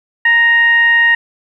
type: tone with frequency modulation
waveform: sine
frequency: 1866 Hz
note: A#6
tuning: 1 cent sharp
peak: -7 dBFS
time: 0.25-1.15 s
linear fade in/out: 5 ms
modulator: 934 Hz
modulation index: 0.35
effects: 8-bit